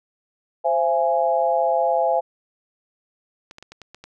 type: chord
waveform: sine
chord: C augmented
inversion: none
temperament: equal with one note detuned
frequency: 523.3 / 674.3 / 830.6 Hz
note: C5 / E5 / G#5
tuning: 0 / +39 / 0 cents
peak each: -22 / -20 / -22 dBFS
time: 0.64-2.21 s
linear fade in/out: 20 ms
type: clicks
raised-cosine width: 0.2 ms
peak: -23 dBFS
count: 7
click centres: 3.511 / 3.584 / 3.626 / 3.72 / 3.817 / 3.946 / 4.04 s
effects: none